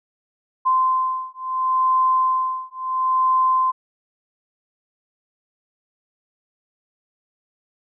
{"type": "beating tone pair", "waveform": "sine", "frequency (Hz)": [1036, 1036.73], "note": ["C6", "C6"], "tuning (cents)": [-17, -16], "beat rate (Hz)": 0.73, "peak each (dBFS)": -20, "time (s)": [0.65, 3.72], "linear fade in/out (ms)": 20, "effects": []}